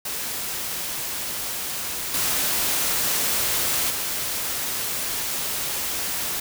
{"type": "noise with level steps", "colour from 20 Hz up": "white", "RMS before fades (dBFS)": [-29, -23, -27], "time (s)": [0.05, 6.4], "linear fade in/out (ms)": 5, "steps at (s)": [2.14, 3.9], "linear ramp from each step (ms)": 2, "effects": []}